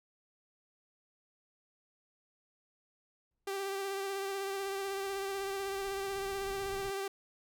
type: noise with exponential growth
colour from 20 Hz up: brown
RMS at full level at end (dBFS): -46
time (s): 3.31-6.9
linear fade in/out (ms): 0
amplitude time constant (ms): 780
type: tone with vibrato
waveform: sawtooth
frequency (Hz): 392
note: G4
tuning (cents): 0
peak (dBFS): -31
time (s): 3.47-7.08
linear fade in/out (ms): 5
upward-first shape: sine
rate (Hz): 16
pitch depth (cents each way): 24
effects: none